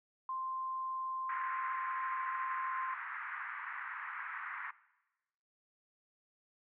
sine tone, 1046.5 Hz, C6, in tune, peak -36 dBFS, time 0.29-2.94 s, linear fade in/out 2 ms
white band-pass noise, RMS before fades -43 dBFS, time 1.29-4.71 s, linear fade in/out 5 ms, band 1000 to 2000 Hz, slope 48 dB/octave
effects noise-tail reverb RT60 1.0 s tail -19 dB re dry

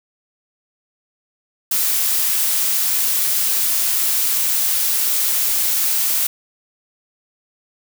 blue noise, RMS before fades -18 dBFS, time 1.71-6.27 s, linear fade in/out 5 ms, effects none

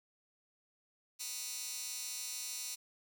15% pulse tone with high-pass filter, 246.9 Hz, B3, in tune, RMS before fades -42 dBFS, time 1.19-2.76 s, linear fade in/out 20 ms, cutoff 5700 Hz, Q 1.1, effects none

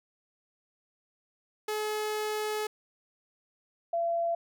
sawtooth / sine tone pair in turn, 426.4 / 678.2 Hz, G#4 / E5, +46 / +49 cents, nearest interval minor sixth, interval 803 cents, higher second, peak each -26 dBFS, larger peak neither, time 1.68-2.67 / 3.93-4.35 s, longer first, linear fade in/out 5 ms, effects none

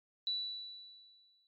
sine tone with exponential decay, 3951 Hz, B7, in tune, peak -31 dBFS, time 0.27-1.47 s, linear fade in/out 1 ms, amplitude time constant 260 ms, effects MP3 48 kbps

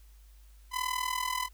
sawtooth tone with amplitude modulation, 1008 Hz, B5, 35 cents sharp, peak -23 dBFS, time 0.71-1.49 s, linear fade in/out 50 ms, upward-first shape sine, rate 40.6 Hz, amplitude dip 80%, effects added 51 Hz sine -52 dBFS peak until 1.53 s + white hiss -66 dBFS RMS until 1.53 s

